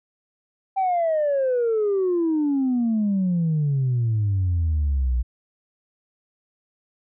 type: exponential sweep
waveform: sine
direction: down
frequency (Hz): 784 to 58.5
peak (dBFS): -17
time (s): 0.76-5.23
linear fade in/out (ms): 20
effects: tanh soft clip ceiling -16 dBFS